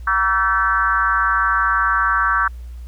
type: tone with frequency modulation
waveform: sine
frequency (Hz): 1340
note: E6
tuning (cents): +28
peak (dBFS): -14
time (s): 0.07-2.48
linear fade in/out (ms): 5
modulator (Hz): 197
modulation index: 1.5
effects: added 60 Hz sine -30 dBFS peak until 2.87 s + pink hiss -55 dBFS RMS until 2.87 s